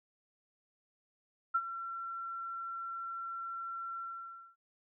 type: tone with ADSR envelope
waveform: sine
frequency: 1357 Hz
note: E6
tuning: 50 cents sharp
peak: -25 dBFS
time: 1.54-4.56 s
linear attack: 13 ms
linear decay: 52 ms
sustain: -13 dB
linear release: 570 ms
effects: none